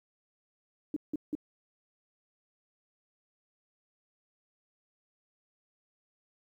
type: tone bursts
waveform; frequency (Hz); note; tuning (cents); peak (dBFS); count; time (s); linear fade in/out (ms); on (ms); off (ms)
sine; 299.8; D4; +36; -29; 3; 0.94-1.352; 2; 24; 170
effects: 11-bit